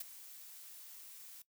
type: noise with ADSR envelope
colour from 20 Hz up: blue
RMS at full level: -39 dBFS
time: 0-1.42 s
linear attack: 9 ms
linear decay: 14 ms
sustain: -14 dB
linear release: 4 ms
effects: noise-tail reverb RT60 0.1 s tail -17 dB re dry